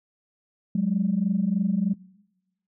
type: tone pair together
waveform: sine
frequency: 183.99 / 207.2 Hz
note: F#3 / G#3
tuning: -9 / -4 cents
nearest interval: major second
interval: 205 cents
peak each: -23 dBFS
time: 0.75-1.94 s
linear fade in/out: 5 ms
effects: noise-tail reverb RT60 1.0 s tail -22 dB re dry + tanh soft clip ceiling -13 dBFS